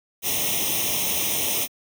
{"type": "noise with comb filter", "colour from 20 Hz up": "white", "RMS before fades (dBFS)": -24, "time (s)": [0.22, 1.68], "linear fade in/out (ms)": 50, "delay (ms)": 0.33, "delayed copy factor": 0.9, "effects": ["high-pass 80 Hz 12 dB/octave"]}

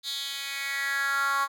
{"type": "tone with high-pass filter sweep", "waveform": "10% pulse", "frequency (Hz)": 277.2, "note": "C#4", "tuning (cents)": 0, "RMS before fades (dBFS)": -29, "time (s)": [0.03, 1.48], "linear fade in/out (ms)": 50, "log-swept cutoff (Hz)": [3800, 1100], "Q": 4.5, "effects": []}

